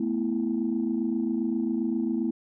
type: chord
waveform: sine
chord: A suspended second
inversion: none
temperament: just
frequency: 220 / 247.5 / 330 Hz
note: A3 / B3 / E4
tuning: 0 / +4 / +2 cents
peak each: -28 dBFS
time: 0-2.31 s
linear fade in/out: 5 ms
effects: tanh soft clip ceiling -17 dBFS